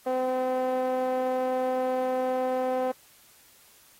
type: tone with band-pass filter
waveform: sawtooth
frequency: 256.4 Hz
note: C4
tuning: 35 cents flat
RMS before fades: -27 dBFS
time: 0.06-2.92 s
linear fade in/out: 10 ms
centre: 620 Hz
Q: 7.4
effects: white hiss -57 dBFS RMS until 3.99 s + AAC 48 kbps